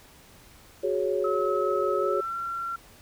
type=chord; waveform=sine; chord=F# suspended second; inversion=none; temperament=equal; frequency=370 / 415.3 / 554.4 Hz; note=F#4 / G#4 / C#5; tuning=0 / 0 / 0 cents; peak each=-28 dBFS; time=0.83-2.21 s; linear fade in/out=10 ms
type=tone with pitch glide; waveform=sine; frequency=1289 to 1365.6 Hz; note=E6 to F6; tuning=-39 to -39 cents; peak=-29 dBFS; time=1.24-2.76 s; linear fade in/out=5 ms; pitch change=+100 cents; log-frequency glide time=1.97-2.36 s
effects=pink hiss -53 dBFS RMS until 3.01 s